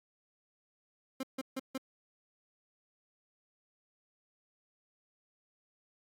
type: tone bursts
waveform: 30% pulse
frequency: 264.3 Hz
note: C4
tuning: 18 cents sharp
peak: -32 dBFS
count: 4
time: 1.2-1.778 s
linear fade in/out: 5 ms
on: 32 ms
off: 150 ms
effects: AAC 48 kbps